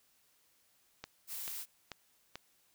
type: click train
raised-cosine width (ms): 0.2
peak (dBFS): -25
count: 4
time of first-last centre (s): 1.04-2.356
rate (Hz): 2.28
type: noise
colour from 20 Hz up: blue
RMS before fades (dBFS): -42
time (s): 1.27-1.66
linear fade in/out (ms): 50
effects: white hiss -71 dBFS RMS until 2.74 s